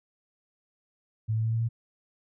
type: tone with pitch steps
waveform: sine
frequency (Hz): 110 / 111.28 / 112.57 / 113.88 / 115.2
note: A2 / A2 / A2 / A#2 / A#2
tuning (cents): 0 / +20 / +40 / -40 / -20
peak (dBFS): -24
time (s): 1.28-1.69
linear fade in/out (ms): 20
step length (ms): 82
effects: none